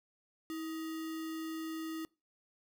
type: tone with sample-and-hold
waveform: sine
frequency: 321.6 Hz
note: E4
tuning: 43 cents flat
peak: -37 dBFS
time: 0.5-2.05 s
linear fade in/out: 0 ms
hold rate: 1575 Hz
effects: noise-tail reverb RT60 0.3 s tail -25 dB re dry